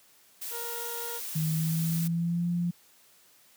blue noise, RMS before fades -37 dBFS, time 0.41-2.08 s, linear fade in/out 10 ms
20% pulse tone, 470.1 Hz, A#4, 15 cents sharp, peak -33 dBFS, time 0.5-1.21 s, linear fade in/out 50 ms
sine tone with pitch glide, 157.5 to 173.75 Hz, D#3 to F3, +21 to -9 cents, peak -25 dBFS, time 1.35-2.71 s, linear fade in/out 10 ms, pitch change +170 cents, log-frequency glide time 1.45-2.48 s
effects white hiss -60 dBFS RMS until 3.56 s + high-pass 100 Hz 12 dB/octave

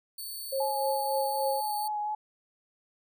5% pulse tone, 4466 Hz, C#8, 12 cents sharp, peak -30 dBFS, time 0.18-1.88 s, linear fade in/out 5 ms
sine tone with tremolo, 538 Hz, C5, 48 cents sharp, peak -26 dBFS, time 0.52-1.61 s, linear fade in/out 10 ms, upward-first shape triangle, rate 3.4 Hz, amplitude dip 70%
sine tone with vibrato, 843 Hz, G#5, 26 cents sharp, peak -29 dBFS, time 0.6-2.15 s, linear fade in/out 5 ms, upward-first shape sine, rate 4.1 Hz, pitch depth 17 cents each way
effects none

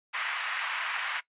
white band-pass noise, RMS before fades -33 dBFS, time 0.13-1.21 s, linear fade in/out 20 ms, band 970 to 2600 Hz, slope 24 dB/octave, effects noise-tail reverb RT60 0.1 s tail -19 dB re dry + resampled to 8000 Hz

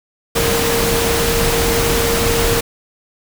sine tone in noise, 464 Hz, A#4, 8 cents flat, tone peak -18 dBFS, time 0.35-2.61 s, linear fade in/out 10 ms, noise pink, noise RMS -17 dBFS, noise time 0.35-2.61 s, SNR -4 dB, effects none

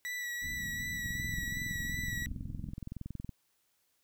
40% pulse tone with vibrato, 1950 Hz, B6, 23 cents flat, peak -35 dBFS, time 0.05-2.26 s, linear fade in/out 0 ms, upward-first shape sine, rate 2.7 Hz, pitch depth 23 cents each way
pink low-pass noise, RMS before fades -44 dBFS, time 0.41-2.73 s, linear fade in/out 50 ms, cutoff 270 Hz, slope 48 dB/octave
click train, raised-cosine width 5 ms, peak -28 dBFS, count 49, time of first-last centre 1.06-3.293 s, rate 21.5 Hz
effects white hiss -75 dBFS RMS until 4.03 s

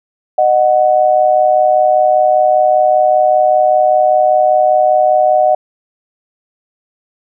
sine tone pair together, 614.9 / 740 Hz, D#5 / F#5, -21 / 0 cents, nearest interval minor third, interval 321 cents, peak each -10 dBFS, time 0.38-5.55 s, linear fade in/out 5 ms, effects none

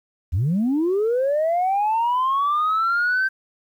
sine linear sweep, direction up, 73.1 to 1568 Hz, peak -16 dBFS, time 0.32-3.29 s, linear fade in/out 20 ms, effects tanh soft clip ceiling -15 dBFS + 9-bit

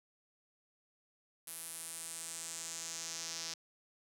sawtooth tone with band-pass filter sweep, 164.81 Hz, E3, in tune, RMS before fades -44 dBFS, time 1.47-3.54 s, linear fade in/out 5 ms, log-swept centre 11000 to 5500 Hz, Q 2.8, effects none

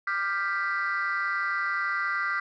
sine chord, G dominant seventh, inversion second, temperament equal with one note detuned, 1186.9 / 1396.9 / 1568 / 1975.5 Hz, D6 / F6 / G6 / B6, +18 / 0 / 0 / 0 cents, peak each -30 dBFS, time 0.07-2.4 s, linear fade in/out 5 ms, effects tanh soft clip ceiling -20 dBFS

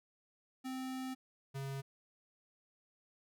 square tone pair in turn, 260 / 136.62 Hz, C4 / C#3, -11 / -25 cents, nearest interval major seventh, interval 1114 cents, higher first, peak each -40 / -40 dBFS, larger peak neither, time 0.64-1.15 / 1.54-1.82 s, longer first, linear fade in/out 20 ms, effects none

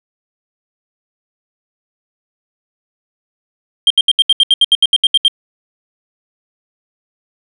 sine tone bursts, 3186 Hz, G7, 27 cents sharp, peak -3 dBFS, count 14, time 3.87-5.281 s, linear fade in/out 2 ms, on 33 ms, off 73 ms, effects tanh soft clip ceiling -4 dBFS

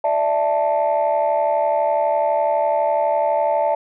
sine chord, D suspended second, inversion none, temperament equal, 587.3 / 659.3 / 880 Hz, D5 / E5 / A5, 0 / 0 / 0 cents, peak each -19 dBFS, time 0.04-3.75 s, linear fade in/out 5 ms, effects tanh soft clip ceiling -10 dBFS

